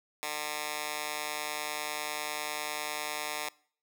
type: tone with high-pass filter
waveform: 10% pulse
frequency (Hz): 150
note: D3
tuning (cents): +37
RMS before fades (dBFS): -36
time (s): 0.23-3.49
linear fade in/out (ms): 0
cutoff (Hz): 1000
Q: 0.51
effects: noise-tail reverb RT60 0.5 s tail -22 dB re dry